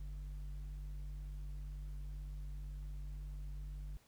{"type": "tone with low-pass filter", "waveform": "square", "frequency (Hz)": 49, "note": "G1", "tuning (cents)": 0, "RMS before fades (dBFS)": -45, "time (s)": [0, 3.97], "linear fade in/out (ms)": 0, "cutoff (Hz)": 110, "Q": 2.4, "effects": ["pink hiss -69 dBFS RMS until 4.07 s"]}